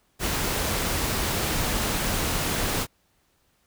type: noise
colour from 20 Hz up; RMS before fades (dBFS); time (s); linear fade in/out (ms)
pink; -26; 0.19-2.87; 50
effects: pink hiss -67 dBFS RMS until 3.66 s